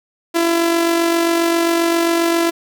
sawtooth tone with amplitude modulation, 336.4 Hz, E4, 35 cents sharp, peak -8 dBFS, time 0.34-2.51 s, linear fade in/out 20 ms, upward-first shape sine, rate 47.5 Hz, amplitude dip 40%, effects none

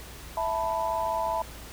sine chord, E suspended fourth, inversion none, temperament equal with one note detuned, 659.3 / 882.5 / 987.8 Hz, E5 / A5 / B5, 0 / +5 / 0 cents, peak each -30 dBFS, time 0.37-1.42 s, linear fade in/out 2 ms, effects added 58 Hz sine -45 dBFS peak until 1.72 s + pink hiss -45 dBFS RMS until 1.72 s

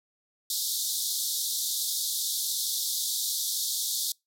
pink band-pass noise, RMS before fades -30 dBFS, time 0.5-4.12 s, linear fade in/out 2 ms, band 3500 to 16000 Hz, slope 96 dB/octave, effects noise-tail reverb RT60 0.2 s tail -26 dB re dry

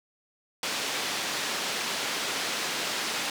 white band-pass noise, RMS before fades -31 dBFS, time 0.63-3.3 s, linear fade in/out 2 ms, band 210 to 4800 Hz, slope 12 dB/octave, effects none

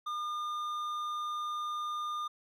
triangle tone with hard clipping, 1210 Hz, D#6, 49 cents flat, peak -35 dBFS, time 0.06-2.28 s, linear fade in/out 10 ms, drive 10 dB, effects none

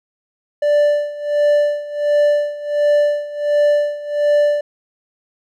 triangle tone with tremolo, 587.3 Hz, D5, in tune, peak -8 dBFS, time 0.62-4.61 s, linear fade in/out 5 ms, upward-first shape sine, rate 1.4 Hz, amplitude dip 85%, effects none

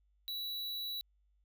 square tone, 3929 Hz, B7, 10 cents flat, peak -38 dBFS, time 0.28-1.01 s, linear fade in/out 0 ms, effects added 50 Hz sine -69 dBFS peak until 1.44 s

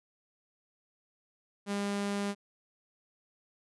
sawtooth tone, 201.7 Hz, G3, 50 cents sharp, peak -27 dBFS, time 1.66-2.35 s, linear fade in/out 50 ms, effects resampled to 24000 Hz

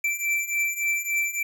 square beating tone pair, 2336 / 2339.5 Hz, D7 / D7, -10 / -7 cents, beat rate 3.5 Hz, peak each -29 / -26 dBFS, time 0.04-1.43 s, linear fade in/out 5 ms, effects none

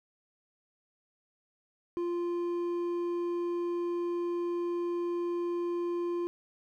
sine tone with hard clipping, 347.3 Hz, F4, 10 cents flat, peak -31 dBFS, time 1.97-6.27 s, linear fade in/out 0 ms, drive 5 dB, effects none

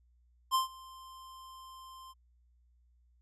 square tone with ADSR envelope, 1046.5 Hz, C6, in tune, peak -25 dBFS, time 0.51-2.14 s, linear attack 37 ms, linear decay 130 ms, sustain -24 dB, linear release 34 ms, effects added 60 Hz sine -64 dBFS peak until 3.21 s + resampled to 32000 Hz

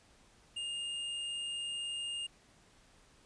sine tone with hard clipping, 2826 Hz, F7, 20 cents sharp, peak -38 dBFS, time 0.56-2.27 s, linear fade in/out 10 ms, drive 11 dB, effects pink hiss -64 dBFS RMS until 3.25 s + resampled to 22050 Hz

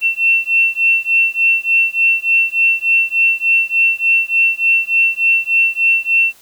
sine beating tone pair, 2700 / 2703.4 Hz, E7 / E7, +41 / +43 cents, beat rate 3.4 Hz, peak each -14 dBFS, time 0.01-6.34 s, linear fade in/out 50 ms, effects white hiss -47 dBFS RMS until 6.41 s

